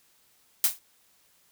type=noise with exponential decay; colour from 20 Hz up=blue; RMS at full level=-17 dBFS; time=0.64-0.79 s; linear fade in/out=2 ms; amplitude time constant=32 ms; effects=white hiss -64 dBFS RMS until 1.51 s